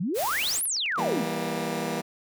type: exponential two-way sweep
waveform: sine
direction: up then down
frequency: 153.9 to 12000 to 185.8 Hz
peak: -25 dBFS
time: 0-1.24 s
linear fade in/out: 10 ms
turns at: 0.64 s
type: noise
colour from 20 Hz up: white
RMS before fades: -33 dBFS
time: 0.14-0.62 s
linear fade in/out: 50 ms
type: clicks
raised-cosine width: 0.2 ms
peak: -29 dBFS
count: 11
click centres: 0.171 / 0.256 / 0.55 / 0.581 / 0.611 / 0.655 / 0.766 / 0.861 / 0.922 / 0.959 / 0.999 s
type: chord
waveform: 15% pulse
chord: E diminished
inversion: none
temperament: just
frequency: 164.81 / 197.78 / 237.3 Hz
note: E3 / G3 / Bb3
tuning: 0 / +16 / +31 cents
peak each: -26 / -27 / -25 dBFS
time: 0.97-2.02 s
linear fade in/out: 20 ms
effects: none